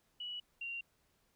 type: tone pair in turn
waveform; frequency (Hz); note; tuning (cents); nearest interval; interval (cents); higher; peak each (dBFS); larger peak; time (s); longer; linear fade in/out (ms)
sine; 2938 / 2764; F#7 / F7; -13 / -19; minor second; 106; first; -40 / -39; second; 0.2-0.4 / 0.61-0.81; neither; 5
effects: pink hiss -75 dBFS RMS until 1.35 s